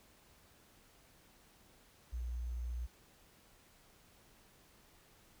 sine tone with sample-and-hold, 60.3 Hz, B1, 41 cents flat, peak -37 dBFS, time 2.12-2.87 s, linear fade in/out 20 ms, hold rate 6300 Hz, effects pink hiss -65 dBFS RMS until 5.4 s

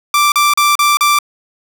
sawtooth tone bursts, 1174.7 Hz, D6, in tune, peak -5 dBFS, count 5, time 0.14-1.188 s, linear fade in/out 2 ms, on 180 ms, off 37 ms, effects none

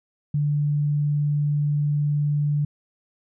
sine tone, 146.83 Hz, D3, in tune, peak -19 dBFS, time 0.34-2.65 s, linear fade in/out 5 ms, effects none

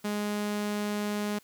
sawtooth tone, 207.7 Hz, G#3, in tune, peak -25 dBFS, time 0.04-1.39 s, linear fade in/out 10 ms, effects white hiss -61 dBFS RMS until 1.43 s

